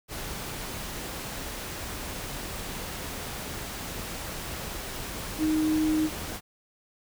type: tone in noise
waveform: sine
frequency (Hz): 311.1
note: D#4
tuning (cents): 0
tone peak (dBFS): -22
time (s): 5.38-6.1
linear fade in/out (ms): 50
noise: pink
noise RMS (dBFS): -36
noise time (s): 0.08-6.41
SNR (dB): +11
effects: none